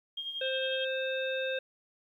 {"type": "tone with tremolo", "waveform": "sine", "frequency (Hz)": 3228, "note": "G#7", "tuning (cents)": -50, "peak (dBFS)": -33, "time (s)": [0.17, 0.85], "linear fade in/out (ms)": 5, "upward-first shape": "sine", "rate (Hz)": 11, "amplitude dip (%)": 55}
{"type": "harmonic tone", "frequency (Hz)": 525, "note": "C5", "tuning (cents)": 6, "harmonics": [1, 3, 5, 7], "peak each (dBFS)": [-32, -37, -39, -40], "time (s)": [0.41, 1.59], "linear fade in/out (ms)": 5}
{"effects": ["11-bit"]}